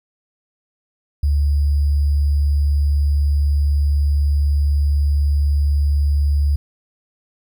sine tone with sample-and-hold, 72 Hz, D2, 34 cents flat, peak -13 dBFS, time 1.23-6.56 s, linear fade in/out 5 ms, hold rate 4900 Hz, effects none

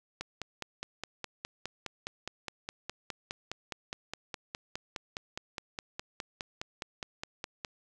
click train, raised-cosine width 0.2 ms, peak -19 dBFS, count 37, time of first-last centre 0.21-7.648 s, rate 4.84 Hz, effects none

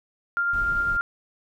sine tone with tremolo, 1396.9 Hz, F6, in tune, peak -20 dBFS, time 0.37-1.01 s, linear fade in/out 0 ms, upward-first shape sine, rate 10 Hz, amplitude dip 25%
brown noise, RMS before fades -34 dBFS, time 0.53-0.97 s, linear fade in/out 5 ms
effects none

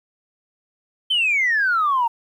sine exponential sweep, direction down, 3136 to 905 Hz, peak -15 dBFS, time 1.1-2.08 s, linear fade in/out 10 ms, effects tanh soft clip ceiling -12 dBFS + 9-bit

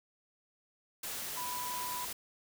sine tone in noise, 987.8 Hz, B5, in tune, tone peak -38 dBFS, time 1.37-2.05 s, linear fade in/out 5 ms, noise white, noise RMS -40 dBFS, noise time 1.03-2.13 s, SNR -1 dB, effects none

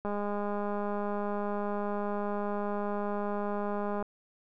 click train, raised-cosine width 1 ms, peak -21 dBFS, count 816, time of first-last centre 0.05-4.026 s, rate 205 Hz, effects none

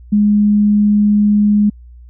sine tone, 207.7 Hz, G#3, in tune, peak -8 dBFS, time 0.12-1.7 s, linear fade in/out 10 ms, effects added 60 Hz sine -35 dBFS peak until 2.09 s

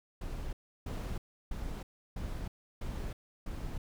brown noise bursts, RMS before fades -38 dBFS, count 6, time 0.21-3.78 s, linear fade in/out 5 ms, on 320 ms, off 330 ms, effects none

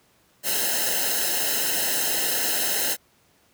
white noise with comb filter, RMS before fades -24 dBFS, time 0.43-2.97 s, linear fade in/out 50 ms, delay 0.86 ms, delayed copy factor -0.95, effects pink hiss -61 dBFS RMS until 3.53 s + high-pass 80 Hz 12 dB/octave

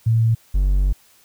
sine / triangle tone pair in turn, 113.4 / 47.68 Hz, A#2 / G1, -47 / -47 cents, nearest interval octave + minor third, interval 1500 cents, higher first, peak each -13 / -12 dBFS, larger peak second, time 0.06-0.35 / 0.54-0.93 s, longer second, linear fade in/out 10 ms, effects white hiss -54 dBFS RMS until 1.24 s

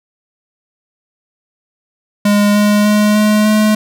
square tone with pitch steps, 205.6 / 207.6 / 209.7 / 211.7 / 213.8 Hz, G#3 / G#3 / G#3 / G#3 / A3, -17 / 0 / +17 / +33 / -49 cents, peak -9 dBFS, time 2.25-3.75 s, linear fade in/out 5 ms, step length 300 ms, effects none

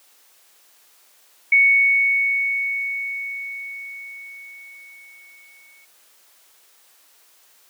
sine tone with exponential decay, 2221 Hz, C#7, 3 cents sharp, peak -10 dBFS, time 1.52-5.85 s, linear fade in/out 5 ms, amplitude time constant 940 ms, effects white hiss -55 dBFS RMS until 7.69 s + high-pass 400 Hz 12 dB/octave

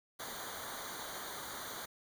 pink noise with comb filter, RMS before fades -44 dBFS, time 0.19-1.86 s, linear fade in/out 10 ms, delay 0.38 ms, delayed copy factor -0.9, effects none

